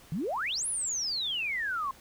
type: exponential two-way sweep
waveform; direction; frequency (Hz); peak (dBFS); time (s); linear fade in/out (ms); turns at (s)
sine; up then down; 143.2 to 10790 to 1045; -29; 0.12-1.91; 2; 0.67
effects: pink hiss -55 dBFS RMS until 2 s